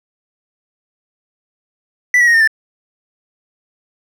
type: tone with pitch steps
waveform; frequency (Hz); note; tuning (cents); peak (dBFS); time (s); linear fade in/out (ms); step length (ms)
triangle; 1976 / 1922 / 1869.4 / 1818.3 / 1768.6; B6 / B6 / A#6 / A#6 / A6; 0 / -48 / +4 / -44 / +8; -6; 2.14-2.475; 2; 67
effects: none